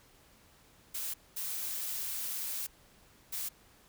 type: noise bursts at uneven times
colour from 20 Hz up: blue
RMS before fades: -37 dBFS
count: 3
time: 0.94-1.14 / 1.36-2.67 / 3.32-3.49 s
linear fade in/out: 10 ms
effects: pink hiss -62 dBFS RMS until 3.88 s